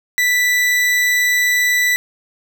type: tone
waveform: 40% pulse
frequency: 1975.5 Hz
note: B6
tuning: in tune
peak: -12 dBFS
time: 0.18-1.96 s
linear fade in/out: 0 ms
effects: none